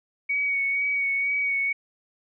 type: tone with vibrato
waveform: sine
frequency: 2243 Hz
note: C#7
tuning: 20 cents sharp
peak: -22 dBFS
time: 0.29-1.73 s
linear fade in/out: 10 ms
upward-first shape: sine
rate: 2.1 Hz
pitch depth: 22 cents each way
effects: none